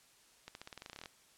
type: accelerating click train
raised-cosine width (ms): 0.2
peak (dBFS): -29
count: 15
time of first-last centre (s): 0.48-1.058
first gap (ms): 71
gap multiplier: 0.91
effects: white hiss -65 dBFS RMS until 1.37 s + low-pass 10000 Hz 12 dB/octave